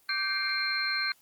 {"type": "tone cluster", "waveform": "sine", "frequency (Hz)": [1166, 1564, 2118, 2350, 4175], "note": ["D6", "G6", "C7", "D7", "C8"], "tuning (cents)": [-13, -4, 21, 1, -5], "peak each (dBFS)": [-38, -31, -35, -37, -31], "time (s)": [0.09, 1.12], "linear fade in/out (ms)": 2, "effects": ["white hiss -63 dBFS RMS until 1.21 s", "Opus 24 kbps"]}